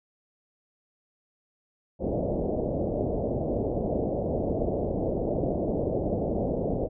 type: low-pass noise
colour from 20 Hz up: white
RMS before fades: -28 dBFS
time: 1.99-6.89 s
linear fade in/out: 50 ms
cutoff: 650 Hz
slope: 48 dB/octave
effects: none